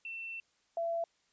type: tone pair in turn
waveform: sine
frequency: 2690 / 672.5 Hz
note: E7 / E5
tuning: +34 / +34 cents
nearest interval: 2 octaves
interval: 2400 cents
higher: first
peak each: -39 / -31 dBFS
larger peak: second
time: 0.05-0.4 / 0.77-1.04 s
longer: first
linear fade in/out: 2 ms
effects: white hiss -73 dBFS RMS until 1.32 s + resampled to 16000 Hz